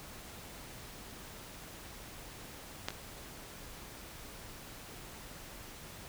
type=clicks; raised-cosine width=0.2 ms; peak=-16 / -25 dBFS; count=2; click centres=2.885 / 2.905 s; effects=pink hiss -49 dBFS RMS until 6.08 s